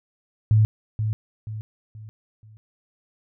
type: tone with echo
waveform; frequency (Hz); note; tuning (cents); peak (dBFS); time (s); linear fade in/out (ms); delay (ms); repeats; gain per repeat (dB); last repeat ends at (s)
sine; 108.3; A2; -27; -13; 0.51-0.65; 0; 480; 4; -8; 2.57
effects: none